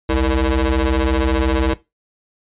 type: ring-modulated tone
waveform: 25% pulse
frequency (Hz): 132.8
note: C3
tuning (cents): +26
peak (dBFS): -8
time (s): 0.09-1.74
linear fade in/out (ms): 5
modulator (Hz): 192
effects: noise-tail reverb RT60 0.2 s tail -17 dB re dry + resampled to 8000 Hz